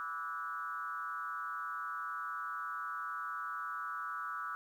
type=tone with frequency modulation; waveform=sine; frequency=1308 Hz; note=E6; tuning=14 cents flat; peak=-37 dBFS; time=0-4.55 s; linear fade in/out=0 ms; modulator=157 Hz; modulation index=1.2; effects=11-bit